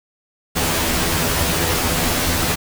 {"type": "noise with comb filter", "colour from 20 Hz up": "pink", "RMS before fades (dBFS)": -19, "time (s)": [0.55, 2.56], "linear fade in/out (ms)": 20, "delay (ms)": 12, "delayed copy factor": 0.9, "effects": []}